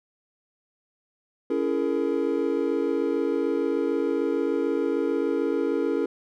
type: chord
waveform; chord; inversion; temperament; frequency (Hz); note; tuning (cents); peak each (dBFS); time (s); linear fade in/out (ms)
triangle; A# half-diminished seventh; first; just; 279.7 / 335.6 / 419.5 / 466.2; C#4 / E4 / G#4 / A#4; +16 / +31 / +17 / 0; -26; 1.5-6.06; 5
effects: none